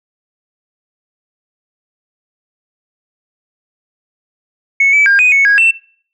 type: tone with pitch steps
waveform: sine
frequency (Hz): 2204 / 2300 / 1607 / 2494 / 2209 / 1647 / 2684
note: C#7 / D7 / G6 / D#7 / C#7 / G#6 / E7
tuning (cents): -11 / -37 / +43 / +3 / -7 / -15 / +31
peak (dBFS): -5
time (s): 4.8-5.71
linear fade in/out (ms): 5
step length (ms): 130
effects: noise-tail reverb RT60 0.5 s tail -22 dB re dry + tanh soft clip ceiling -3 dBFS